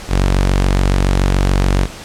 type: tone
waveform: sawtooth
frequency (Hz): 47.04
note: F#1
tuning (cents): +29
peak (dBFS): -7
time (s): 0.08-1.88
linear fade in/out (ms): 50
effects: pink hiss -32 dBFS RMS until 2.04 s + low-pass 9000 Hz 12 dB/octave